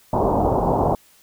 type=low-pass noise; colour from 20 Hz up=white; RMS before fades=-19 dBFS; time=0.13-0.95 s; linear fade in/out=2 ms; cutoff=940 Hz; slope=48 dB/octave; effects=white hiss -54 dBFS RMS until 1.22 s